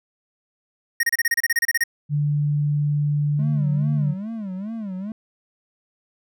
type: tone bursts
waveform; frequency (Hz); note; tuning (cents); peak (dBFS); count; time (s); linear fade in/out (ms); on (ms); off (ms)
square; 1864.7; A#6; 0; -17; 14; 1-1.838; 5; 32; 30
type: tone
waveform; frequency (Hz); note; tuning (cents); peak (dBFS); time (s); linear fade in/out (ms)
sine; 146.83; D3; 0; -18; 2.09-4.15; 50
type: tone with vibrato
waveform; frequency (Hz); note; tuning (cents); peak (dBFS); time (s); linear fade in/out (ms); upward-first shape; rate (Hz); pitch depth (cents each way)
triangle; 205.2; G#3; -21; -25; 3.39-5.12; 2; sine; 2.4; 190
effects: none